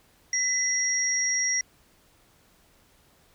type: tone pair together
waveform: sine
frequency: 2001 / 5660 Hz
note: B6 / F8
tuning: +22 / +22 cents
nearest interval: octave + tritone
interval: 1800 cents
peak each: -28 / -24 dBFS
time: 0.33-1.61 s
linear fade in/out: 2 ms
effects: pink hiss -61 dBFS RMS until 3.34 s